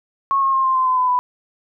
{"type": "tone with pitch steps", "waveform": "sine", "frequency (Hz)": [1095, 1079.9, 1065.1, 1050.4, 1035.9, 1021.7, 1007.6, 993.7], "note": ["C#6", "C#6", "C6", "C6", "C6", "C6", "B5", "B5"], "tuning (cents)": [-22, -46, 30, 6, -18, -42, 34, 10], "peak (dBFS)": -14, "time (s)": [0.31, 1.19], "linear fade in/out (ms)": 0, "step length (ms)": 110, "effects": []}